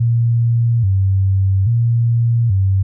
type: tone with vibrato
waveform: sine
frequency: 106.2 Hz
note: G#2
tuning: 39 cents sharp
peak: -11 dBFS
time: 0-2.83 s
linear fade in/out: 10 ms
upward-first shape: square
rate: 0.6 Hz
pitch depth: 170 cents each way
effects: none